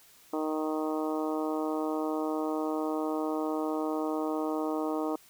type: harmonic tone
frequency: 155.5 Hz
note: D#3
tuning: 1 cent flat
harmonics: 2 / 3 / 4 / 5 / 6 / 7 / 8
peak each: -31 / -35 / -37 / -39 / -41 / -42 / -43 dBFS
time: 0.33-5.16 s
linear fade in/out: 5 ms
effects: white hiss -58 dBFS RMS until 5.29 s